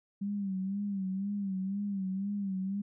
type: tone with vibrato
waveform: sine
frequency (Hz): 196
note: G3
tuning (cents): 0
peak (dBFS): -31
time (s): 0.21-2.82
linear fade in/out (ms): 10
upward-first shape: sine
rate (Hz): 2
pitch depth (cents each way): 75
effects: none

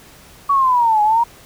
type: linear two-way sweep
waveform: sine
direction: down then up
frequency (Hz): 1139 to 830.6 to 953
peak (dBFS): -11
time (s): 0.49-1.24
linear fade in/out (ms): 10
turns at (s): 1.02
effects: pink hiss -44 dBFS RMS until 1.45 s

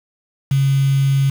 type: tone with quantisation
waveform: sine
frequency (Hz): 136.8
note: C#3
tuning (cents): -23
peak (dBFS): -12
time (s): 0.51-1.3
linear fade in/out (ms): 5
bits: 5
effects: none

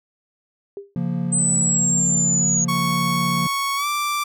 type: tone with exponential decay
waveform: sine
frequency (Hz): 400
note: G4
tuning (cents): +35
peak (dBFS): -26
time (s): 0.77-0.95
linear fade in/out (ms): 1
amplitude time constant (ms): 38
type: chord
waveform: triangle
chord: Bb minor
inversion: first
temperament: equal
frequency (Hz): 138.59 / 174.61 / 233.1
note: Db3 / F3 / Bb3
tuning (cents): 0 / 0 / 0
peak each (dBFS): -25 / -21 / -26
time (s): 0.96-3.47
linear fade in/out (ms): 2
type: linear sweep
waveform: sine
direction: down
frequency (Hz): 8150 to 6645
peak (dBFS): -17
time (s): 1.32-2.65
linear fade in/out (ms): 10
type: tone with pitch glide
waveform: sawtooth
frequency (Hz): 1108.7 to 1174.6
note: C#6 to D6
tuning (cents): 0 to 0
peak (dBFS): -17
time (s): 2.68-4.24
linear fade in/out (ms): 10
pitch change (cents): +100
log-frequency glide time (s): 3.76-3.87
effects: none

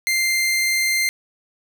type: tone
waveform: sawtooth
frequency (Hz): 2093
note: C7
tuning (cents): 0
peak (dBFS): -14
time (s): 0.07-1.09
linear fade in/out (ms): 0
effects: none

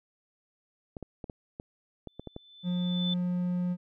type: clicks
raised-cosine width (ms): 2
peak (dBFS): -25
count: 9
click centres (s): 0.968 / 1.027 / 1.242 / 1.298 / 1.599 / 2.073 / 2.196 / 2.273 / 2.364
type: tone with exponential growth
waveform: sine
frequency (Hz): 3520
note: A7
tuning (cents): 0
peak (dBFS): -29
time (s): 2.08-3.14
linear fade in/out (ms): 5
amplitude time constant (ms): 230
type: tone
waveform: triangle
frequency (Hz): 178.5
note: F3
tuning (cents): +38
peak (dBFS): -25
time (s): 2.63-3.77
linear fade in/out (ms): 50
effects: none

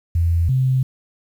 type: tone pair in turn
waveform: sine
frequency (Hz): 84.3 / 130.29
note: E2 / C3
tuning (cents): +39 / -7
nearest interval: minor sixth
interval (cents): 754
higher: second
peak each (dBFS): -14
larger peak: neither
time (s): 0.15-0.49 / 0.49-0.83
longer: neither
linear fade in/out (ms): 5
effects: 8-bit

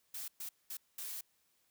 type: noise bursts at uneven times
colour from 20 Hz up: blue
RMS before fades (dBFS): -43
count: 4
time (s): 0.14-0.28 / 0.4-0.49 / 0.7-0.77 / 0.98-1.21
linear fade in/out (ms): 5
effects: white hiss -75 dBFS RMS until 1.7 s

